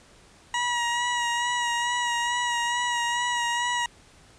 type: tone with vibrato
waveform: 20% pulse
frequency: 959 Hz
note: A#5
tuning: 49 cents sharp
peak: -19 dBFS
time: 0.54-3.86 s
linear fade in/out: 2 ms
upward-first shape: sine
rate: 2.3 Hz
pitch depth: 24 cents each way
effects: pink hiss -54 dBFS RMS until 4.38 s + resampled to 22050 Hz